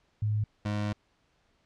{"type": "tone pair in turn", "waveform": ["sine", "25% pulse"], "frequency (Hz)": [106.2, 104.19], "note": ["G#2", "G#2"], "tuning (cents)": [39, 6], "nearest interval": "unison", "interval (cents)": 33, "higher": "first", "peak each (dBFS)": [-25, -25], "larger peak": "neither", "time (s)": [[0.22, 0.44], [0.65, 0.93]], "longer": "second", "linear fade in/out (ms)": 5, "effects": ["pink hiss -70 dBFS RMS until 1.65 s", "low-pass 5000 Hz 12 dB/octave"]}